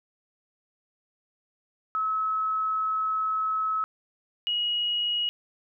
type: tone pair in turn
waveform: sine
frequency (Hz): 1291 / 2898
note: E6 / F#7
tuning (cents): -37 / -37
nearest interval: octave + major second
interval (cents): 1400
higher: second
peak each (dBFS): -24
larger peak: neither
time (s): 1.95-3.84 / 4.47-5.29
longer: first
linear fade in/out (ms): 0
effects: none